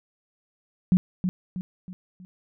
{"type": "tone with echo", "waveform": "sine", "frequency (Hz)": 182.7, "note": "F#3", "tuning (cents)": -22, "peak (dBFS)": -14, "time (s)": [0.92, 0.97], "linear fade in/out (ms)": 0, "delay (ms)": 320, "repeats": 4, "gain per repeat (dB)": -7, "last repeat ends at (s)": 2.25, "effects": []}